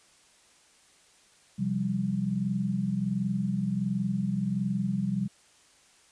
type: chord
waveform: sine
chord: C suspended fourth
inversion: none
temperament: equal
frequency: 130.81 / 174.61 / 196 Hz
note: C3 / F3 / G3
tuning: 0 / 0 / 0 cents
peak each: -33 / -32 / -28 dBFS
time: 1.58-5.28 s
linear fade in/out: 20 ms
effects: white hiss -60 dBFS RMS until 6.11 s + resampled to 22050 Hz